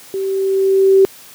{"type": "tone with level ramp", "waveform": "sine", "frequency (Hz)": 386.4, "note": "G4", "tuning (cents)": -25, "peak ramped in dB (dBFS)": [-18, -5], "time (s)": [0.14, 1.05], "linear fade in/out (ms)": 0, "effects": ["white hiss -40 dBFS RMS until 1.34 s", "high-pass 100 Hz 12 dB/octave"]}